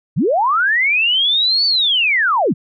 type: linear two-way sweep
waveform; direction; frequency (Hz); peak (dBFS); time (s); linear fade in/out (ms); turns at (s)
sine; up then down; 102.6 to 4562 to 102.6; -12; 0.16-2.54; 20; 1.66
effects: none